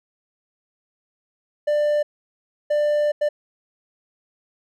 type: tone bursts at uneven times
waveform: triangle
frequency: 593 Hz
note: D5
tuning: 17 cents sharp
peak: -15 dBFS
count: 3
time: 1.67-2.03 / 2.7-3.12 / 3.21-3.29 s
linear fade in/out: 10 ms
effects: none